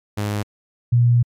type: tone pair in turn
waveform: sawtooth / sine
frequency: 103.83 / 120.1 Hz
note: G#2 / B2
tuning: 0 / -48 cents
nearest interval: minor third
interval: 252 cents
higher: second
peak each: -17 / -11 dBFS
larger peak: second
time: 0.17-0.43 / 0.92-1.23 s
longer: second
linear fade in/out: 10 ms
effects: MP3 96 kbps